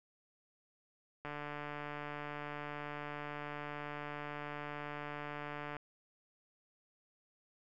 click train, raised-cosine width 0.5 ms, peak -28 dBFS, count 665, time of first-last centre 1.25-5.767 s, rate 147 Hz, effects none

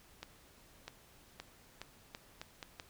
accelerating click train, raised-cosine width 0.2 ms, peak -26 dBFS, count 8, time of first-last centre 0.23-2.798 s, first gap 650 ms, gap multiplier 0.8, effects pink hiss -62 dBFS RMS until 2.89 s

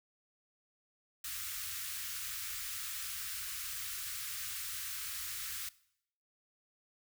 white band-stop noise, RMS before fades -41 dBFS, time 1.24-5.69 s, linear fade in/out 5 ms, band 110 to 1200 Hz, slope 48 dB/octave, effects noise-tail reverb RT60 0.7 s tail -20 dB re dry

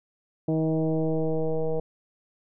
sine tone with frequency modulation, 158.8 Hz, D#3, 36 cents sharp, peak -22 dBFS, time 0.48-1.8 s, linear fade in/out 5 ms, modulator 159 Hz, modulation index 2.8, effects none

